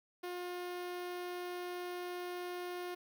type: tone with notch filter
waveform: sawtooth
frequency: 356.5 Hz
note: F4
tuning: 36 cents sharp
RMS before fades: -42 dBFS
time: 0.23-2.95 s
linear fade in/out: 10 ms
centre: 7400 Hz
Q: 1.3
effects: 12-bit